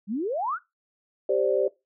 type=exponential sweep; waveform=sine; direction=up; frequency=185.8 to 1568 Hz; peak=-25 dBFS; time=0.07-0.59 s; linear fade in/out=50 ms
type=chord; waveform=sine; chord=G suspended fourth; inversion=none; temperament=equal; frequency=392 / 523.3 / 587.3 Hz; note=G4 / C5 / D5; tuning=0 / 0 / 0 cents; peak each=-25 dBFS; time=1.29-1.68 s; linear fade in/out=5 ms
effects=noise-tail reverb RT60 0.2 s tail -19 dB re dry